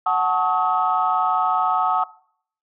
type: chord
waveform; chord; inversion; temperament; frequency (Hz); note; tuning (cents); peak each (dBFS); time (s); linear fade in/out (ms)
sine; D# half-diminished seventh; first; equal with one note detuned; 740 / 880 / 1108.7 / 1273.6; F#5 / A5 / C#6 / D#6; 0 / 0 / 0 / +40; -21 / -23 / -25 / -20; 0.06-2.04; 5
effects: noise-tail reverb RT60 0.6 s tail -20 dB re dry + tanh soft clip ceiling -7 dBFS